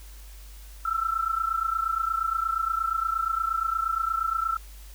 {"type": "tone pair together", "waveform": "sine", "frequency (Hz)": [1318.5, 1347], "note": ["E6", "E6"], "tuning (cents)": [0, 37], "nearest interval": "unison", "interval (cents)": 37, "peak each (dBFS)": -27, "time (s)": [0.85, 4.57], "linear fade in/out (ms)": 5, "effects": ["added 50 Hz sine -42 dBFS peak until 4.94 s", "white hiss -52 dBFS RMS until 4.94 s"]}